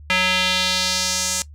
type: tone with band-pass filter sweep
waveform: square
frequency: 184.7 Hz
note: F#3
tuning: 3 cents flat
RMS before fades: -20 dBFS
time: 0.1-1.42 s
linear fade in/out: 0 ms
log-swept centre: 2500 to 7200 Hz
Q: 2
effects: noise-tail reverb RT60 0.1 s tail -19 dB re dry + added 74 Hz sine -38 dBFS peak until 1.54 s